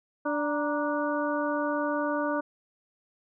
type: harmonic tone with a mistuned harmonic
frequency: 293.7 Hz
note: D4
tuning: in tune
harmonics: 1 / 2 / 3 / 4 / 5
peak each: -30 / -30 / -34 / -35 / -35 dBFS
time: 0.25-2.41 s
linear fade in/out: 10 ms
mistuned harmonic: 3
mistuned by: +100 cents
effects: none